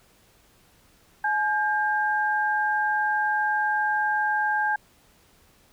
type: tone pair together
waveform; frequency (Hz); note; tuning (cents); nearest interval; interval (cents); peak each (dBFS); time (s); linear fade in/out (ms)
sine; 847.6 / 1600; G#5 / G6; +35 / +35; major seventh; 1100; -24 / -24; 1.24-4.76; 5
effects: pink hiss -59 dBFS RMS until 5.72 s